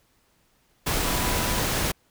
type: tone in noise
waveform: sine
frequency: 986 Hz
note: B5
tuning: 3 cents flat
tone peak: -34 dBFS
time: 1.04-1.62 s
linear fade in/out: 10 ms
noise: pink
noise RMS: -25 dBFS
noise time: 0.86-1.92 s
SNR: -12 dB
effects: pink hiss -65 dBFS RMS until 2.1 s